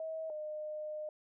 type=tone pair in turn; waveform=sine; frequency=640 / 610.1 Hz; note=D#5 / D#5; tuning=+49 / -34 cents; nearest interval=minor second; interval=83 cents; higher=first; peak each=-37 / -38 dBFS; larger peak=first; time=0-0.3 / 0.3-1.09 s; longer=second; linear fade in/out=2 ms; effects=none